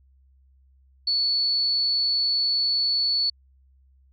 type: tone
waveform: sine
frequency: 4435 Hz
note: C#8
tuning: in tune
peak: -20 dBFS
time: 1.07-3.3 s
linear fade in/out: 5 ms
effects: added 66 Hz sine -55 dBFS peak until 4.12 s